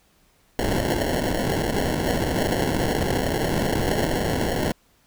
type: noise with sample-and-hold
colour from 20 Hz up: white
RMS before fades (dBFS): -23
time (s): 0.59-4.72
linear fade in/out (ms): 0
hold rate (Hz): 1225
effects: pink hiss -61 dBFS RMS until 5.06 s